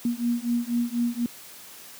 sine beating tone pair, 236.1 / 240.2 Hz, A#3 / B3, +22 / -48 cents, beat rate 4.1 Hz, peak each -26 dBFS, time 0.05-1.26 s, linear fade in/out 2 ms, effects white hiss -45 dBFS RMS until 1.99 s + high-pass 100 Hz 12 dB/octave

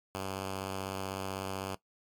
5% pulse tone, 96 Hz, G2, 36 cents flat, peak -24 dBFS, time 0.15-1.75 s, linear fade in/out 0 ms, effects noise-tail reverb RT60 0.1 s tail -17 dB re dry + MP3 96 kbps

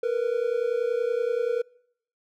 triangle tone pair together, 460 / 490.5 Hz, A#4 / B4, -23 / -12 cents, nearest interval minor second, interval 111 cents, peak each -24 / -24 dBFS, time 0.03-1.62 s, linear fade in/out 5 ms, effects noise-tail reverb RT60 0.7 s tail -25 dB re dry

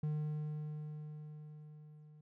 triangle tone with level ramp, 151.6 Hz, D#3, 45 cents flat, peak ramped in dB -31 to -54 dBFS, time 0.03-2.21 s, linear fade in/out 5 ms, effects none

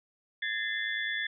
sine tone cluster, 1692 / 1801 / 2062 / 3443 Hz, G#6 / A6 / C7 / A7, +32 / +40 / -26 / -38 cents, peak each -37 / -33 / -37 / -37 dBFS, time 0.42-1.27 s, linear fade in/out 5 ms, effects none

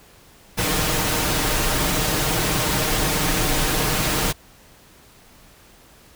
pink noise with comb filter, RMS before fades -21 dBFS, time 0.57-4.33 s, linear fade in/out 20 ms, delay 6.5 ms, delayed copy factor +0.55, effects pink hiss -50 dBFS RMS until 6.15 s

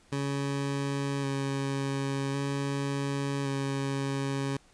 20% pulse tone with vibrato, 138.59 Hz, C#3, in tune, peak -24 dBFS, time 0.12-4.57 s, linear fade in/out 5 ms, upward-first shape square, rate 0.45 Hz, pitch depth 14 cents each way, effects pink hiss -61 dBFS RMS until 4.73 s + resampled to 22050 Hz

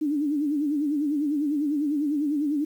sine tone with vibrato, 293.7 Hz, D4, in tune, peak -22 dBFS, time 0.01-2.65 s, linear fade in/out 10 ms, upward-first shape sine, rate 10 Hz, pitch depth 96 cents each way, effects 9-bit

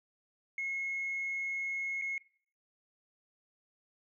sine tone with dropouts, 2170 Hz, C#7, 37 cents flat, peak -32 dBFS, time 0.58-2.18 s, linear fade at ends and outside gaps 2 ms, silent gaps 2.015-2.02 s, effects noise-tail reverb RT60 0.5 s tail -19 dB re dry + tanh soft clip ceiling -29 dBFS

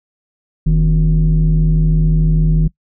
sine tone pair together, 44.31 / 157.9 Hz, F1 / D#3, +26 / +26 cents, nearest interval octave + minor seventh, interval 2200 cents, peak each -10 dBFS, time 0.66-2.68 s, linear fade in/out 10 ms, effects noise-tail reverb RT60 0.1 s tail -23 dB re dry + tanh soft clip ceiling -6 dBFS

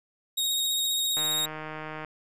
sawtooth tone with vibrato, 3753 Hz, A#7, 11 cents sharp, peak -22 dBFS, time 0.37-1.46 s, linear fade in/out 10 ms, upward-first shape triangle, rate 15 Hz, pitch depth 23 cents each way
click train, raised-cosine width 0.5 ms, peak -22 dBFS, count 137, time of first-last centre 1.17-2.047 s, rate 155 Hz
effects none

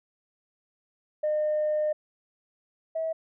sine tone pair in turn, 608 / 645.7 Hz, D#5 / E5, -40 / -36 cents, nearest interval minor second, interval 104 cents, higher second, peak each -22 / -26 dBFS, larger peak first, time 1.23-1.93 / 2.95-3.13 s, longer first, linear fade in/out 10 ms, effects tanh soft clip ceiling -20 dBFS

